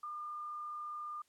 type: tone with frequency modulation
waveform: sine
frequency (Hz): 1205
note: D6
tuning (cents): +44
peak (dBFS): -40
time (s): 0.03-1.22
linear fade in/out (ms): 5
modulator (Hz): 34.7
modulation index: 0.29
effects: white hiss -74 dBFS RMS until 1.28 s + low-pass 11000 Hz 12 dB/octave